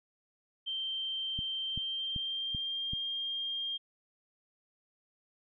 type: tone with pitch glide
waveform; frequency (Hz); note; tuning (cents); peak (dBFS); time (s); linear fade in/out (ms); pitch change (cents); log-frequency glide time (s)
sine; 3136 to 3209; G7 to G7; 0 to +40; -33; 0.66-3.78; 20; +40; 1.65-3
type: click train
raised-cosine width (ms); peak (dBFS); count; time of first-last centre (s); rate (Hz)
5; -27; 5; 1.39-2.934; 2.59
effects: none